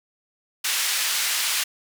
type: band-pass noise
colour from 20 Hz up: pink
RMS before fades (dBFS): -24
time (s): 0.64-1.64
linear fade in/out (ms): 10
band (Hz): 2100 to 14000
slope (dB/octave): 12
effects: none